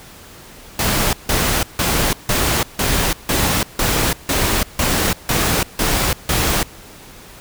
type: noise bursts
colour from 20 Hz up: pink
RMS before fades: -17 dBFS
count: 12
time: 0.79-6.63 s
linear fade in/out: 2 ms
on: 340 ms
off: 160 ms
effects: pink hiss -40 dBFS RMS until 7.4 s